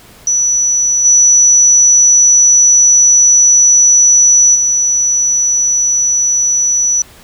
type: tone with level steps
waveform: sine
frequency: 5920 Hz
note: F#8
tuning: in tune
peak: -9 / -4 / -9 dBFS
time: 0.27-7.02 s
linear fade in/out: 2 ms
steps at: 1.04 / 4.54 s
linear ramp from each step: 20 ms
effects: pink hiss -40 dBFS RMS until 7.23 s